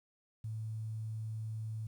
sine tone, 110 Hz, A2, in tune, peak -37 dBFS, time 0.44-1.87 s, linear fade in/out 5 ms, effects 11-bit

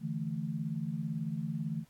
sine chord, D suspended second, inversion none, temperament equal, 146.83 / 164.81 / 220 Hz, D3 / E3 / A3, 0 / 0 / 0 cents, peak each -38 / -36 / -38 dBFS, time 0-1.85 s, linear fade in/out 50 ms, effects pink hiss -67 dBFS RMS until 1.89 s + AAC 64 kbps

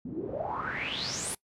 pink noise with low-pass filter sweep, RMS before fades -34 dBFS, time 0.05-1.35 s, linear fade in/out 5 ms, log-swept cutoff 230 to 11000 Hz, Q 8.4, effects noise-tail reverb RT60 0.1 s tail -22 dB re dry + high-pass 100 Hz 12 dB/octave

